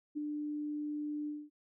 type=tone with ADSR envelope; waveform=sine; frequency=297.5 Hz; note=D4; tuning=22 cents sharp; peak=-32 dBFS; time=0.15-1.5 s; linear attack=26 ms; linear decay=6 ms; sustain=-3 dB; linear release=230 ms; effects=none